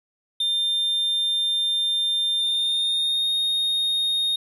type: tone with pitch glide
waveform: triangle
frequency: 3600 to 3705 Hz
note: A7 to A#7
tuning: +39 to -11 cents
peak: -19 dBFS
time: 0.4-4.36 s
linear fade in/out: 5 ms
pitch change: +50 cents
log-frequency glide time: 2.37-3.33 s
effects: none